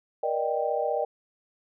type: chord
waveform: sine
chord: Eb major seventh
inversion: second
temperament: equal with one note detuned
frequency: 473.5 / 587.3 / 622.3 / 784 Hz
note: Bb4 / D5 / Eb5 / G5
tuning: +27 / 0 / 0 / 0 cents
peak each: -30 dBFS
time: 0.23-1.05 s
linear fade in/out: 5 ms
effects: none